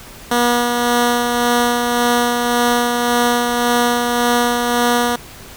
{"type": "tone with tremolo", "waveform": "10% pulse", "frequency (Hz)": 240.8, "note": "B3", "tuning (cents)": -44, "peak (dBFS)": -4, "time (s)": [0.31, 5.16], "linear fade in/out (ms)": 5, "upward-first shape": "sine", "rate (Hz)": 1.8, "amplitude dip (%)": 35, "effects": ["pink hiss -37 dBFS RMS until 5.56 s"]}